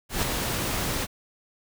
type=noise with ADSR envelope; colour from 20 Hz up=pink; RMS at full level=-24 dBFS; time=0.09-1.07 s; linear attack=140 ms; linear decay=3 ms; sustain=-4 dB; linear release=38 ms; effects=none